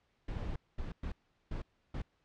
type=noise bursts at uneven times; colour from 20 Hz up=brown; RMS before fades=-38 dBFS; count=5; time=0.28-0.56 / 0.78-0.92 / 1.03-1.12 / 1.51-1.62 / 1.94-2.02 s; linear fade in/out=5 ms; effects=pink hiss -75 dBFS RMS until 2.24 s + low-pass 4000 Hz 12 dB/octave